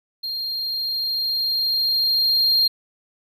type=tone with level ramp; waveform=triangle; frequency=4209 Hz; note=C8; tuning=9 cents sharp; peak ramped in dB=-24 to -13 dBFS; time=0.23-2.68 s; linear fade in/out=10 ms; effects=none